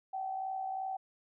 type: tone with amplitude modulation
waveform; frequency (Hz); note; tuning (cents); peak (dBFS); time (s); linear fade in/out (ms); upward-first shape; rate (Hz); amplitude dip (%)
sine; 765; G5; -42; -32; 0.13-0.97; 10; sine; 62.8; 50
effects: none